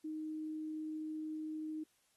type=tone; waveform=sine; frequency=311.1 Hz; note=D#4; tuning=in tune; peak=-39 dBFS; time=0.04-1.84 s; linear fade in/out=10 ms; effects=white hiss -75 dBFS RMS until 2.16 s + AAC 32 kbps